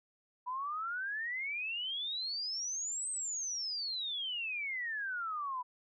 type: exponential two-way sweep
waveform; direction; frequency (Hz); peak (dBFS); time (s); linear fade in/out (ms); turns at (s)
sine; up then down; 976 to 8372 to 976; -35; 0.46-5.63; 20; 3.1
effects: none